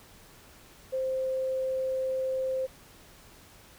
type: tone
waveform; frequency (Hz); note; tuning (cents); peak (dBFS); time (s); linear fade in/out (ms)
sine; 523.3; C5; 0; -27; 0.92-2.67; 20
effects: pink hiss -54 dBFS RMS until 3.78 s